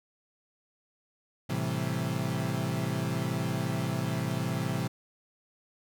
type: chord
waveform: 35% pulse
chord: A minor seventh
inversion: none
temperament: equal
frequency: 110 / 130.81 / 164.81 / 196 Hz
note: A2 / C3 / E3 / G3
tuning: 0 / 0 / 0 / 0 cents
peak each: -34 / -31 / -32 / -35 dBFS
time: 1.49-4.88 s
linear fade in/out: 10 ms
effects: none